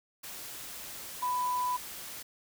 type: tone in noise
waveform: sine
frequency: 994 Hz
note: B5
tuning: 11 cents sharp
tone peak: -28 dBFS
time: 1.22-1.77 s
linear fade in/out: 10 ms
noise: white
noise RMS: -43 dBFS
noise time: 0.23-2.23 s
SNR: +12 dB
effects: none